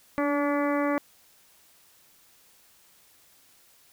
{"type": "harmonic tone with a mistuned harmonic", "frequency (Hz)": 287.1, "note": "D4", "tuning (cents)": -39, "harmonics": [1, 2, 3, 4, 5, 6, 7, 8], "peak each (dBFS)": [-26, -28, -35, -32, -39, -39, -37, -44], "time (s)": [0.18, 0.98], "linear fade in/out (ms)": 0, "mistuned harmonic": 1, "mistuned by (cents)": 19, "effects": ["white hiss -59 dBFS RMS until 3.92 s"]}